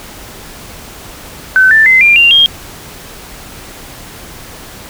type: tone with pitch steps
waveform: sine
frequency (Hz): 1524 / 1771 / 2058 / 2391 / 2779 / 3229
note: G6 / A6 / C7 / D7 / F7 / G#7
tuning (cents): -49 / +11 / -29 / +30 / -9 / -49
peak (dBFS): -3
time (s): 1.56-2.46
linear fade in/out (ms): 0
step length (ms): 150
effects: pink hiss -31 dBFS RMS until 4.89 s